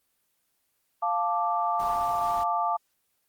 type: chord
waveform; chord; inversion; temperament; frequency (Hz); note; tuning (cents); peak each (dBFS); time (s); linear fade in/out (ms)
sine; D minor; first; equal; 698.5 / 880 / 1174.7; F5 / A5 / D6; 0 / 0 / 0; -28; 1.02-2.77; 10
type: noise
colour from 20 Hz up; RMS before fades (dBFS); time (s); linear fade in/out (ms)
pink; -44; 1.79-2.44; 10
effects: white hiss -73 dBFS RMS until 3.28 s + Opus 24 kbps